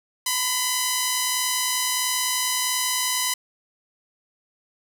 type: tone pair together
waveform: 5% pulse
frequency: 968.5 / 1010 Hz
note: B5 / B5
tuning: -34 / +39 cents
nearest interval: minor second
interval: 73 cents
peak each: -18 / -10 dBFS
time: 0.26-3.34 s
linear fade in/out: 5 ms
effects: 8-bit